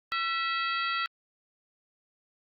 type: harmonic tone with a mistuned harmonic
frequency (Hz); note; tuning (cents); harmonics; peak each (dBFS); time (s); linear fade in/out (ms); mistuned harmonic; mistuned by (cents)
651; E5; -22; 2 / 3 / 4 / 5 / 6 / 7; -30 / -34 / -36 / -38 / -40 / -41; 0.12-1.06; 0; 2; +63
effects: Opus 48 kbps